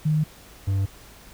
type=tone pair in turn; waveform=sine / triangle; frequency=153.8 / 97.65 Hz; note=D#3 / G2; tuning=-20 / -6 cents; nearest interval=minor sixth; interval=786 cents; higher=first; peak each=-18 dBFS; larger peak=neither; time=0.05-0.24 / 0.67-0.86 s; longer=neither; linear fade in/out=10 ms; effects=added 50 Hz sine -53 dBFS peak until 1.33 s + pink hiss -48 dBFS RMS until 1.33 s